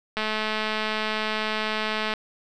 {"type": "click train", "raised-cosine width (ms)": 0.3, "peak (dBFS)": -11, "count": 426, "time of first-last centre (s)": [0.17, 2.138], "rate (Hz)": 216, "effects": []}